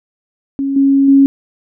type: tone with level steps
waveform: sine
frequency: 274.8 Hz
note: C#4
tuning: 15 cents flat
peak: -14 / -7 / -4 dBFS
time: 0.59-1.26 s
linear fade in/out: 0 ms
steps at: 0.76 / 1.08 s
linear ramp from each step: 5 ms
effects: none